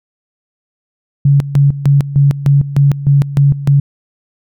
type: tone with tremolo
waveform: sine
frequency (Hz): 140.8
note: C#3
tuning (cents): +27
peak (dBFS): -5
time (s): 1.25-3.8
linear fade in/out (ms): 5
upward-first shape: square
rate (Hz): 3.3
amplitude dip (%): 80
effects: none